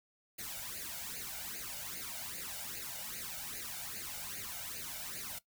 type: noise with flanger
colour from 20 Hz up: white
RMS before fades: -43 dBFS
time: 0.38-5.39 s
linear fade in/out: 10 ms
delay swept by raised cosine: 0.44 to 1.39 ms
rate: 2.5 Hz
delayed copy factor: +0.8
effects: noise-tail reverb RT60 0.1 s tail -17 dB re dry